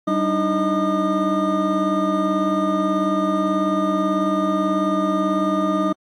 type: tone cluster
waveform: triangle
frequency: 193.3 / 297.7 / 316 / 625 / 1215 Hz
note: G3 / D4 / D#4 / D#5 / D#6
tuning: -24 / +24 / +27 / +8 / -42 cents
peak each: -22 dBFS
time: 0.07-5.93 s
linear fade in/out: 10 ms
effects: AAC 64 kbps